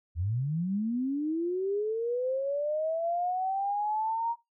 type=linear sweep; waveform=sine; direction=up; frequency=77 to 943 Hz; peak=-27 dBFS; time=0.15-4.36 s; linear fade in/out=50 ms; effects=noise-tail reverb RT60 0.2 s tail -19 dB re dry